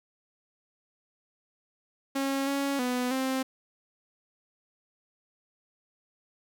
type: tone with pitch steps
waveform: sawtooth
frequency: 273.1 / 278.2 / 248.9 / 262.9 Hz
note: C#4 / C#4 / B3 / C4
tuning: -26 / +6 / +14 / +8 cents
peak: -23 dBFS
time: 2.15-3.43 s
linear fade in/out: 10 ms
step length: 320 ms
effects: none